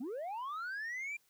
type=linear sweep; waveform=sine; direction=up; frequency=219.2 to 2400 Hz; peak=-35 dBFS; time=0-1.17 s; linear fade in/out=10 ms; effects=tanh soft clip ceiling -37 dBFS + white hiss -72 dBFS RMS until 1.29 s